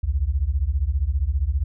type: beating tone pair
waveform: sine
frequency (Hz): 61.74 / 76.74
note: B1 / D#2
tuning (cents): 0 / -23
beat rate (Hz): 15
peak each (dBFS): -22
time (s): 0.03-1.64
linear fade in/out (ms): 10
effects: none